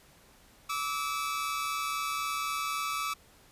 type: tone pair together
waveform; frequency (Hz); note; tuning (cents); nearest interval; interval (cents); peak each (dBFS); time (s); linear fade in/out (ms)
sawtooth; 1155 / 1298.8; D6 / E6; -29 / -26; major second; 203; -30 / -30; 0.69-3.14; 10
effects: pink hiss -59 dBFS RMS until 3.51 s + resampled to 32000 Hz